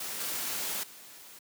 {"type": "noise with level steps", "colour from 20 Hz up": "white", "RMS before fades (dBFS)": [-37, -34, -50], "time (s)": [0, 1.39], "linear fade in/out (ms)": 5, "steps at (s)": [0.2, 0.83], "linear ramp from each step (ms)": 5, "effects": ["high-pass 150 Hz 12 dB/octave"]}